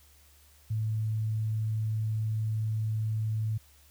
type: tone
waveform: sine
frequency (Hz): 109.4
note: A2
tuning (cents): -9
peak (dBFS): -27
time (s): 0.7-3.58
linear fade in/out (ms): 10
effects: added 72 Hz sine -59 dBFS peak until 3.9 s + white hiss -61 dBFS RMS until 3.9 s